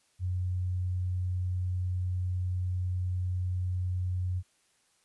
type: tone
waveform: sine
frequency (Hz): 91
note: F#2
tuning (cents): -28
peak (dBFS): -28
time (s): 0.19-4.43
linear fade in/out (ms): 50
effects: white hiss -69 dBFS RMS until 5.04 s + resampled to 24000 Hz